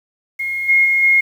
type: tone with level steps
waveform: sine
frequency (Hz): 2149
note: C7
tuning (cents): +46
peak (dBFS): -19 / -9 / -12 / -9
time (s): 0.39-1.21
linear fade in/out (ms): 10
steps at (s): 0.68 / 0.84 / 1.02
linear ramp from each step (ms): 20
effects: 7-bit